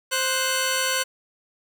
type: tone pair together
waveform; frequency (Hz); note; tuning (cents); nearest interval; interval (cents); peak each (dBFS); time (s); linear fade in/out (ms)
10% pulse; 523.3 / 1483.4; C5 / F#6; 0 / +4; octave + tritone; 1804; -16; 0.11-1.04; 20
effects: none